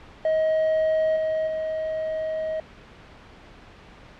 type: tone with level steps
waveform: triangle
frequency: 632 Hz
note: D#5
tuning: 27 cents sharp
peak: -17 / -20 / -23 dBFS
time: 0.25-2.6 s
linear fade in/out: 2 ms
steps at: 1.16 / 1.47 s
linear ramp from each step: 5 ms
effects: pink hiss -47 dBFS RMS until 4.19 s + low-pass 3000 Hz 12 dB/octave